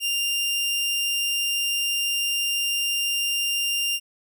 sawtooth tone, 2794 Hz, F7, in tune, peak -19 dBFS, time 0-4 s, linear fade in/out 50 ms, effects none

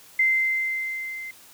sine tone with level ramp, 2078 Hz, C7, 12 cents flat, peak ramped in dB -16 to -33 dBFS, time 0.19-1.31 s, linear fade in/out 5 ms, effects white hiss -50 dBFS RMS until 1.53 s + high-pass 60 Hz 12 dB/octave

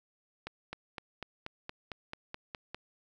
accelerating click train, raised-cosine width 0.3 ms, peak -23 dBFS, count 11, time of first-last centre 0.47-2.746 s, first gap 260 ms, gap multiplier 0.97, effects none

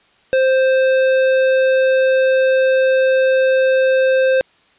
sine tone with tanh clipping, 524 Hz, C5, 2 cents sharp, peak -13 dBFS, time 0.33-4.41 s, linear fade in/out 0 ms, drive 14 dB, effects white hiss -54 dBFS RMS until 4.78 s + resampled to 8000 Hz

